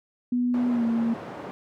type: tone with pitch glide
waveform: sine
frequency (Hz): 245.5 to 230.4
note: B3 to A#3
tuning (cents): -10 to -20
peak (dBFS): -21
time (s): 0.32-1.14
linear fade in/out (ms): 5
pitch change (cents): -110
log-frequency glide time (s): 0.69-0.85
type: band-pass noise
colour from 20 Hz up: white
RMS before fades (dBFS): -38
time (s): 0.54-1.51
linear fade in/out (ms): 0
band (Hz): 140 to 740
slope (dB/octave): 12
effects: none